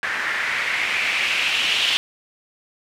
blue noise with low-pass filter sweep, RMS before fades -22 dBFS, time 0.03-1.97 s, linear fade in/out 0 ms, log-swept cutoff 1700 to 3100 Hz, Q 3.7, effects none

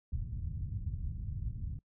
white low-pass noise, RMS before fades -38 dBFS, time 0.12-1.79 s, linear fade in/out 2 ms, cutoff 120 Hz, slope 24 dB/octave, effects noise-tail reverb RT60 0.1 s tail -24 dB re dry

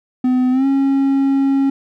triangle tone with pitch glide, 253.4 to 273.2 Hz, B3 to C#4, +45 to -25 cents, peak -10 dBFS, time 0.24-1.7 s, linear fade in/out 5 ms, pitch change +130 cents, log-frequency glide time 0.51-0.66 s, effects none

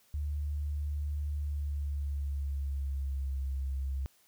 sine tone with pitch glide, 73.42 to 67.33 Hz, D2 to C#2, 0 to -50 cents, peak -31 dBFS, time 0.14-4.06 s, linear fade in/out 0 ms, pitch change -150 cents, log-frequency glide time 1.32-3.38 s, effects white hiss -66 dBFS RMS until 4.27 s

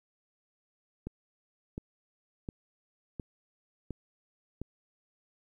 click train, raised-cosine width 3 ms, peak -24 dBFS, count 6, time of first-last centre 1.07-4.616 s, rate 1.41 Hz, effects 11-bit

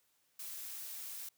blue noise, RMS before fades -45 dBFS, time 0.39-1.29 s, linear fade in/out 5 ms, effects white hiss -75 dBFS RMS until 1.37 s + high-pass 60 Hz 12 dB/octave

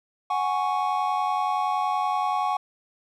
triangle chord, F# suspended second, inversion none, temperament equal, 740 / 830.6 / 1108.7 Hz, F#5 / G#5 / C#6, 0 / 0 / 0 cents, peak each -25 dBFS, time 0.3-2.57 s, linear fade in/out 5 ms, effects none

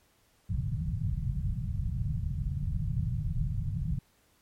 white low-pass noise, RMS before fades -31 dBFS, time 0.49-3.99 s, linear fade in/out 5 ms, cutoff 160 Hz, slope 48 dB/octave, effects pink hiss -67 dBFS RMS until 4.41 s + MP3 64 kbps

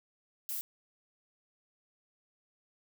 violet noise, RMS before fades -37 dBFS, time 0.49-0.61 s, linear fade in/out 0 ms, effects none

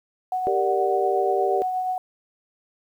sine tone with tremolo, 740 Hz, F#5, in tune, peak -21 dBFS, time 0.32-1.98 s, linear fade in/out 2 ms, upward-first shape triangle, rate 8.4 Hz, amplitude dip 35%
sine chord, G minor, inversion none, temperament equal with one note detuned, 392 / 464.3 / 587.3 Hz, G4 / Bb4 / D5, 0 / -7 / 0 cents, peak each -23 / -27 / -27 dBFS, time 0.47-1.62 s, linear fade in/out 0 ms
effects 9-bit

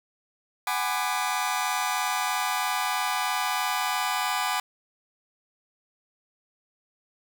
sawtooth chord, G# half-diminished seventh, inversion third, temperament just, 747.5 / 830.6 / 996.7 / 1196.1 Hz, F#5 / G#5 / B5 / D6, +17 / 0 / +16 / +31 cents, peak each -27 dBFS, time 0.67-4.6 s, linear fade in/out 2 ms, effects 8-bit

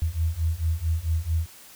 sine beating tone pair, 79.1 / 83.6 Hz, D#2 / E2, +29 / +25 cents, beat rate 4.5 Hz, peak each -26 / -25 dBFS, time 0.02-1.46 s, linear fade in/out 0 ms, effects white hiss -48 dBFS RMS until 1.75 s

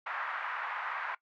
white band-pass noise, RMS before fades -37 dBFS, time 0.06-1.15 s, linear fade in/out 5 ms, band 890 to 1700 Hz, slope 24 dB/octave, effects noise-tail reverb RT60 0.1 s tail -20 dB re dry

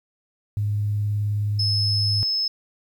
sine tone with vibrato, 103.83 Hz, G#2, in tune, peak -20 dBFS, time 0.57-2.23 s, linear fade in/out 0 ms, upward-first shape sine, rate 19 Hz, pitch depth 14 cents each way
sine tone, 5200 Hz, E8, 24 cents flat, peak -20 dBFS, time 1.59-2.48 s, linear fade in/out 5 ms
effects tanh soft clip ceiling -13 dBFS + 9-bit

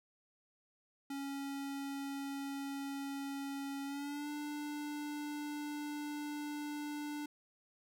square tone with pitch glide, 277.2 to 295.4 Hz, C#4 to D4, 0 to +10 cents, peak -40 dBFS, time 1.1-7.26 s, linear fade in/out 5 ms, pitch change +110 cents, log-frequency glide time 3.85-4.29 s, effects none

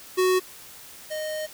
square tone pair in turn, 370 / 618.5 Hz, F#4 / D#5, 0 / -10 cents, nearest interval major sixth, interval 890 cents, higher second, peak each -19 / -29 dBFS, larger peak first, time 0.17-0.4 / 1.1-1.47 s, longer second, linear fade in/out 20 ms, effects white hiss -45 dBFS RMS until 1.53 s

